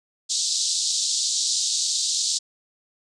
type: band-pass noise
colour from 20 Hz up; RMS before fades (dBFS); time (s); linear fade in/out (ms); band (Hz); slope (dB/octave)
pink; -24; 0.29-2.39; 20; 3800 to 8100; 48
effects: resampled to 24000 Hz